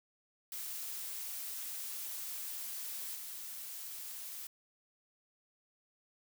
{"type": "noise with level steps", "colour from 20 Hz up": "blue", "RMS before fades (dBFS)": [-42, -45], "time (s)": [0.52, 4.47], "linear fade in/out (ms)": 2, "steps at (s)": 3.15, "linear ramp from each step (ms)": 2, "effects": []}